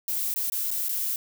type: noise with dropouts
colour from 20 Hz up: violet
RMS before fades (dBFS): -28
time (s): 0.08-1.16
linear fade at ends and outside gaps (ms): 1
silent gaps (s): 0.34-0.36 / 0.499-0.521 / 0.706-0.713 / 0.885-0.892
effects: none